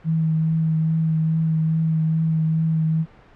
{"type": "tone with vibrato", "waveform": "sine", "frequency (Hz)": 160, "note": "D#3", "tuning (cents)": 49, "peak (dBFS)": -17, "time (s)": [0.04, 3.06], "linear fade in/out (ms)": 50, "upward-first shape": "triangle", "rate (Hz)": 2.4, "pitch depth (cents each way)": 18, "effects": ["pink hiss -49 dBFS RMS until 3.35 s", "low-pass 2000 Hz 12 dB/octave"]}